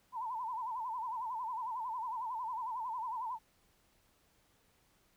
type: tone with vibrato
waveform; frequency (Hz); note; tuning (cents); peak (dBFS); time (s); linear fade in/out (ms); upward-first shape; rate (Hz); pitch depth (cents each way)
sine; 947; A#5; +27; -36; 0.12-3.39; 50; sine; 11; 140
effects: pink hiss -71 dBFS RMS until 5.16 s